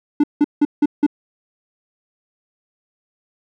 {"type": "tone bursts", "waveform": "triangle", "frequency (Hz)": 293.7, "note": "D4", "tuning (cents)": 0, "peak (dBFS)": -8, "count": 5, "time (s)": [0.2, 1.065], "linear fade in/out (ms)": 5, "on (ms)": 37, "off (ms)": 170, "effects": []}